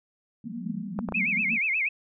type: band-pass noise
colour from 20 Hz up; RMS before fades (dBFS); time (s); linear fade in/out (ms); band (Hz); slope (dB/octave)
white; -34; 0.44-1.59; 5; 170 to 240; 96
type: clicks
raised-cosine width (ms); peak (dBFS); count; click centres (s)
1; -17; 3; 0.99 / 1.088 / 1.123
type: tone with vibrato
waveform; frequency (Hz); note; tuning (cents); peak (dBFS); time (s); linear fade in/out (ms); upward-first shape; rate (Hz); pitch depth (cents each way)
sine; 2349; D7; 0; -23; 1.14-1.89; 10; sine; 8.3; 200
effects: none